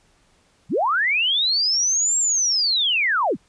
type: linear two-way sweep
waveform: sine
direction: up then down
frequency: 103.1 to 7570 to 103.1 Hz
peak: -17 dBFS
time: 0.69-3.37 s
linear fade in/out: 50 ms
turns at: 2.18 s
effects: pink hiss -60 dBFS RMS until 3.48 s + resampled to 22050 Hz